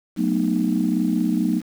sine chord, B dominant seventh, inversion second, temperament just, 185.21 / 222.2 / 246.9 / 308.7 Hz, F#3 / A3 / B3 / D#4, +2 / +17 / 0 / -14 cents, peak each -23 dBFS, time 0.16-1.62 s, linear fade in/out 50 ms, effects tanh soft clip ceiling -8 dBFS + 7-bit

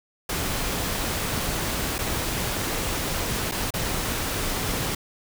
pink noise with dropouts, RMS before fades -27 dBFS, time 0.29-4.95 s, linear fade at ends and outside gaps 5 ms, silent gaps 1.983-1.988 / 3.514-3.519 / 3.706-3.738 s, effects none

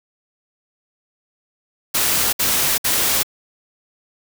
white noise bursts, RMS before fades -18 dBFS, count 3, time 1.94-3.232 s, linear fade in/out 10 ms, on 390 ms, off 61 ms, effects none

